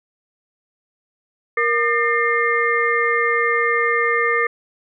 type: tone cluster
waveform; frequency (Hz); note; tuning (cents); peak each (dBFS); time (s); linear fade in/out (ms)
sine; 469.3 / 1208 / 1805 / 2112; A#4 / D6 / A6 / C7; +12 / +48 / +44 / +16; -21; 1.57-4.47; 5
effects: none